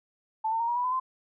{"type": "tone with pitch steps", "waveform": "sine", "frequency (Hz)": [880, 904.2, 929.1, 954.7, 980.9, 1007.9, 1035.7], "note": ["A5", "A5", "A#5", "A#5", "B5", "B5", "C6"], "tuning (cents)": [0, 47, -6, 41, -12, 35, -18], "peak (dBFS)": -25, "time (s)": [0.44, 1], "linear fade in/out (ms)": 10, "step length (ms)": 80, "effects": []}